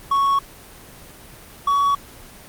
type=tone pair in turn; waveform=triangle; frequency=1108.7 / 1126.8 Hz; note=C#6 / C#6; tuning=0 / +28 cents; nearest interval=unison; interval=28 cents; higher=second; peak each=-13 / -13 dBFS; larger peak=neither; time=0.11-0.39 / 1.67-1.95 s; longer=neither; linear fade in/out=5 ms; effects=pink hiss -42 dBFS RMS until 2.48 s + Opus 24 kbps